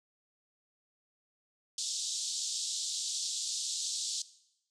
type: band-pass noise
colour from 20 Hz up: white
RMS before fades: -36 dBFS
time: 1.78-4.22 s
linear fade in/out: 2 ms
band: 3500 to 8000 Hz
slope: 48 dB/octave
effects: noise-tail reverb RT60 0.8 s tail -17 dB re dry